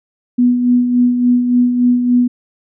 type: tone with tremolo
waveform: sine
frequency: 245.5 Hz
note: B3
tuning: 10 cents flat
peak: -7 dBFS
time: 0.38-2.28 s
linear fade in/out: 10 ms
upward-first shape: sine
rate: 3.5 Hz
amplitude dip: 50%
effects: none